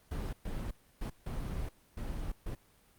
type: noise bursts at uneven times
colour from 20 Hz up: brown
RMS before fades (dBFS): -37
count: 6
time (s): 0.11-0.33 / 0.45-0.71 / 1.01-1.1 / 1.26-1.69 / 1.97-2.32 / 2.46-2.55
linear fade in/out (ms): 5
effects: pink hiss -65 dBFS RMS until 2.98 s + Opus 32 kbps